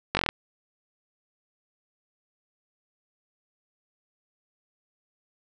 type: slowing click train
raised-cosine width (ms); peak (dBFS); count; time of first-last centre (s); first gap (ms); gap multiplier
0.3; -7; 7; 0.15-0.29; 20; 1.06
effects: none